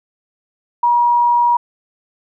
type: tone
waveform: sine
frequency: 957 Hz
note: A#5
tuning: 45 cents sharp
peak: -10 dBFS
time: 0.83-1.57 s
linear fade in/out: 5 ms
effects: none